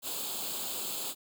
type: noise with comb filter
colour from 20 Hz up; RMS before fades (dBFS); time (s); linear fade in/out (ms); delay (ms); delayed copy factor
white; -36; 0.02-1.15; 50; 0.26; +0.75
effects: high-pass 200 Hz 12 dB/octave